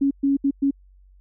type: tone bursts at uneven times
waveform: sine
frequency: 277.2 Hz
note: C#4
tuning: in tune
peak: -16 dBFS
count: 4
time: 0.01-0.11 / 0.23-0.37 / 0.44-0.51 / 0.62-0.71 s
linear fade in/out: 10 ms
effects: added 47 Hz sine -49 dBFS peak until 1.2 s